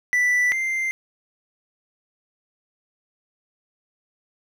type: tone pair in turn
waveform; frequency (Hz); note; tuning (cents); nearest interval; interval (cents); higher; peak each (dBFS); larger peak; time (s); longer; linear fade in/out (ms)
triangle; 1975.5 / 2089; B6 / C7; 0 / -3; minor second; 97; second; -15 / -20; first; 0.13-0.52 / 0.52-0.91; neither; 0
effects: none